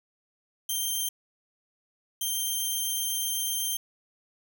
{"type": "tone pair in turn", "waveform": "10% pulse", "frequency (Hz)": [3154, 3154], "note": ["G7", "G7"], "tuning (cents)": [10, 10], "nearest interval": "unison", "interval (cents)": 0, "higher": "neither", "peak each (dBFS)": -19, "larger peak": "neither", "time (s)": [[0.69, 1.09], [2.21, 3.77]], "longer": "second", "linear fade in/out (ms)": 5, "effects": []}